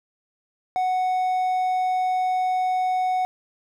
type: tone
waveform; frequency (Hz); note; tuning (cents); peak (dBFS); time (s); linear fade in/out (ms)
triangle; 740; F#5; 0; -18; 0.76-3.25; 0
effects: none